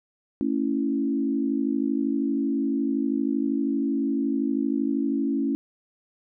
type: chord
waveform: sine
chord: A major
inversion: none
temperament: equal with one note detuned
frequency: 224.1 / 277.2 / 329.6 Hz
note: A3 / C#4 / E4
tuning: +32 / 0 / 0 cents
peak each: -28 / -24 / -29 dBFS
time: 0.41-5.55 s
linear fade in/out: 0 ms
effects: none